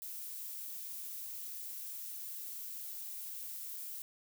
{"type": "noise", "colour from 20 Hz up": "violet", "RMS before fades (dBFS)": -44, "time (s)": [0.02, 4.02], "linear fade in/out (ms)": 0, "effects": []}